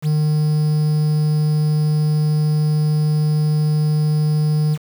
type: tone with quantisation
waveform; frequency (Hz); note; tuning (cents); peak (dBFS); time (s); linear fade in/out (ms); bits
triangle; 152.2; D#3; -38; -12; 0.02-4.78; 50; 6
effects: none